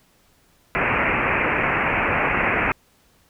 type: low-pass noise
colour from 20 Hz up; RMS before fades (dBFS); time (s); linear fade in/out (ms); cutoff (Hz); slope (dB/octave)
white; -21; 0.75-2.72; 0; 2600; 96
effects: pink hiss -59 dBFS RMS until 3.29 s